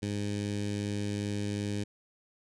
15% pulse tone with notch filter, 102.6 Hz, G#2, 21 cents flat, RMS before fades -33 dBFS, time 0.02-1.84 s, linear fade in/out 10 ms, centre 1100 Hz, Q 0.71, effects resampled to 22050 Hz

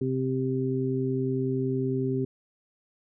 harmonic tone, 130.81 Hz, C3, in tune, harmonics 1 / 2 / 3, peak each -29 / -29 / -29 dBFS, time 0.01-2.25 s, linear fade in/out 5 ms, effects none

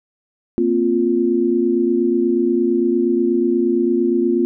sine chord, Bb suspended second, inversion none, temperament equal, 233.1 / 261.6 / 349.2 Hz, Bb3 / C4 / F4, 0 / 0 / 0 cents, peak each -20 / -20 / -16 dBFS, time 0.58-4.45 s, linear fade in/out 0 ms, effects none

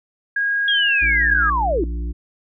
sine tone, 1637 Hz, G#6, 25 cents flat, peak -17 dBFS, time 0.36-1.5 s, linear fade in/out 5 ms
sine linear sweep, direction down, 3322 to 293.7 Hz, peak -17 dBFS, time 0.68-1.84 s, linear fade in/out 2 ms
harmonic tone, 58.27 Hz, A#1, in tune, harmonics 1 / 3 / 5 / 6, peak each -22 / -37 / -37 / -42 dBFS, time 1.01-2.13 s, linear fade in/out 20 ms
effects none

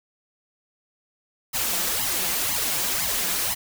white noise with flanger, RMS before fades -25 dBFS, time 1.53-3.55 s, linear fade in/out 20 ms, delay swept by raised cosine 0.96 to 5.96 ms, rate 2 Hz, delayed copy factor +0.95, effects none

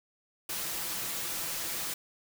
white noise with comb filter, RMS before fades -35 dBFS, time 0.49-1.94 s, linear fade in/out 5 ms, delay 6 ms, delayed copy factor +0.5, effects none

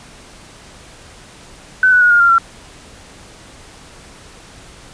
sine tone with pitch steps, 1513 / 1481 / 1449.7 / 1419 / 1389 / 1359.7 Hz, F#6 / F#6 / F#6 / F6 / F6 / F6, +38 / +1 / -36 / +27 / -10 / -47 cents, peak -7 dBFS, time 1.83-2.382 s, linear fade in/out 2 ms, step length 92 ms, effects pink hiss -40 dBFS RMS until 4.93 s + resampled to 22050 Hz

